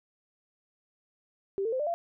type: tone with pitch steps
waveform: sine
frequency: 392 / 450.3 / 517.2 / 594.2 / 682.5 Hz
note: G4 / A4 / C5 / D5 / F5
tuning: 0 / +40 / -20 / +20 / -40 cents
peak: -27 dBFS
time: 1.58-1.94 s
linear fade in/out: 0 ms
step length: 72 ms
effects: none

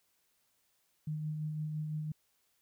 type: tone with tremolo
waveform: sine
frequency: 153.5 Hz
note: D#3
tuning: 23 cents flat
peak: -33 dBFS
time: 1.07-2.12 s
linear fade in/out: 5 ms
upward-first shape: sine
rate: 5.9 Hz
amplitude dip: 30%
effects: white hiss -75 dBFS RMS until 2.61 s

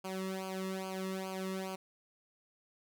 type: tone with flanger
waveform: sawtooth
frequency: 189.4 Hz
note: F#3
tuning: 41 cents sharp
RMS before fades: -39 dBFS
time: 0.04-1.76 s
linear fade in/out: 10 ms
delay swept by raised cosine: 0.53 to 1.31 ms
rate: 2.4 Hz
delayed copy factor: -0.9
effects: none

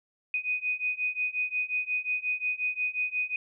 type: beating tone pair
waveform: sine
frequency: 2489 / 2494.6 Hz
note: D#7 / D#7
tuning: 0 / +4 cents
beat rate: 5.6 Hz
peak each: -31 / -30 dBFS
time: 0.34-3.36 s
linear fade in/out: 2 ms
effects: none

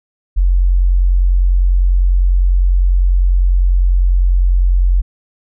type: tone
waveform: sine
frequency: 44.99 Hz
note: F#1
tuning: 48 cents flat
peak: -8 dBFS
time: 0.36-5.02 s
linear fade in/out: 20 ms
effects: none

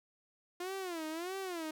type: tone with vibrato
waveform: sawtooth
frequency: 347.7 Hz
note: F4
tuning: 8 cents flat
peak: -34 dBFS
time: 0.6-1.71 s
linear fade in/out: 5 ms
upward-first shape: sine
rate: 1.6 Hz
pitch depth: 190 cents each way
effects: none

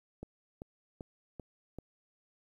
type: click train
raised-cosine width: 2 ms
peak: -29 dBFS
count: 5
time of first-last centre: 0.23-1.786 s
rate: 2.57 Hz
effects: 11-bit

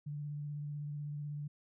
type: tone with vibrato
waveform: sine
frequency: 146.83 Hz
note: D3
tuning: in tune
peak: -38 dBFS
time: 0.06-1.48 s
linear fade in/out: 10 ms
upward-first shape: sine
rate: 16 Hz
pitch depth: 19 cents each way
effects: none

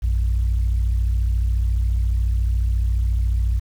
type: tone pair together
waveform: sine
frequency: 58.27 / 92.5 Hz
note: A#1 / F#2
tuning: 0 / 0 cents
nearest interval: minor sixth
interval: 800 cents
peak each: -16 / -24 dBFS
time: 0.02-3.6 s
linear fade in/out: 20 ms
effects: tanh soft clip ceiling -12 dBFS + 8-bit

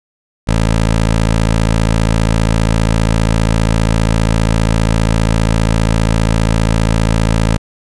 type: tone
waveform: 15% pulse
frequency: 55 Hz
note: A1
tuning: in tune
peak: -4 dBFS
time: 0.47-7.58 s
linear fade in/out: 20 ms
effects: resampled to 24000 Hz

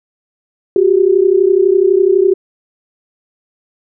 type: tone pair together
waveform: sine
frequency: 364.9 / 396.9 Hz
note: F#4 / G4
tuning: -24 / +22 cents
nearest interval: minor second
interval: 146 cents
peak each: -10 dBFS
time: 0.76-2.34 s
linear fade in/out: 2 ms
effects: none

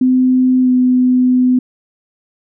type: tone with pitch glide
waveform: sine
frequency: 255.7 to 252.3 Hz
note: C4 to B3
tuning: -40 to +37 cents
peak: -8 dBFS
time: 0.01-1.59 s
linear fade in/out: 5 ms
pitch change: -23 cents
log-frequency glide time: 0.62-0.69 s
effects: none

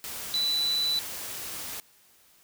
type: tone in noise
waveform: sine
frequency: 3975 Hz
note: B7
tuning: 10 cents sharp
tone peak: -24 dBFS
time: 0.34-0.99 s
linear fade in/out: 0 ms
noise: white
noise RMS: -37 dBFS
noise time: 0.04-1.8 s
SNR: +10 dB
effects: white hiss -60 dBFS RMS until 2.43 s

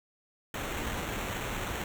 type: noise with sample-and-hold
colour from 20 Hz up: pink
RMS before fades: -35 dBFS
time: 0.54-1.84 s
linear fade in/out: 2 ms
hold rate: 4900 Hz
effects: none

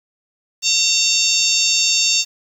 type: harmonic tone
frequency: 911 Hz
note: A#5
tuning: 40 cents flat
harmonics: 3 / 4 / 5 / 6 / 7 / 8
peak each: -21 / -21 / -21 / -21 / -21 / -21 dBFS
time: 0.62-2.25 s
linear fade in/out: 50 ms
effects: 7-bit

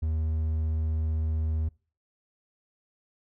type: tone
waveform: triangle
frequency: 78.9 Hz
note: D#2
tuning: 25 cents sharp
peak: -23 dBFS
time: 0.02-1.69 s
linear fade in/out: 10 ms
effects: noise-tail reverb RT60 0.4 s tail -25 dB re dry

